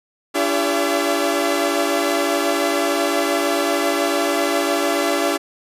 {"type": "tone cluster", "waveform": "sawtooth", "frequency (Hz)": [289.1, 339.9, 399.9, 571, 674], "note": ["D4", "F4", "G4", "D5", "E5"], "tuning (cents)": [-27, -47, 35, -49, 38], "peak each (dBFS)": -20, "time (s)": [0.34, 5.38], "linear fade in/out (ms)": 20, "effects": ["resampled to 32000 Hz"]}